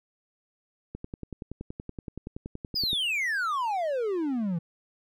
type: click train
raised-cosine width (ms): 3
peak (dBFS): -23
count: 22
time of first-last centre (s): 0.95-2.931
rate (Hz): 10.6
type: exponential sweep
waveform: triangle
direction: down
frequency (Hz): 5120 to 160.2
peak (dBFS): -24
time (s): 2.75-4.59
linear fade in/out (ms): 10
effects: none